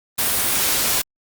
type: noise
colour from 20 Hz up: white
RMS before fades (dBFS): -19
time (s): 0.18-1.02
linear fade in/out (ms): 10
effects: Opus 32 kbps